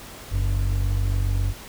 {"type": "tone pair together", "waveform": "triangle", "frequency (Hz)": [47.21, 94.7], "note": ["F#1", "F#2"], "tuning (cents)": [36, 41], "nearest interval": "octave", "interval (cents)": 1205, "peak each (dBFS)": [-20, -21], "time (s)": [0.3, 1.54], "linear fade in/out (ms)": 50, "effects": ["pink hiss -41 dBFS RMS until 1.68 s"]}